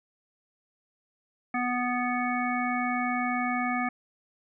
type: harmonic tone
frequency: 246.9 Hz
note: B3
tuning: in tune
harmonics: 1 / 3 / 5 / 7 / 9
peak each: -30 / -31 / -33 / -36 / -33 dBFS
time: 1.54-3.89 s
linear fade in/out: 5 ms
effects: none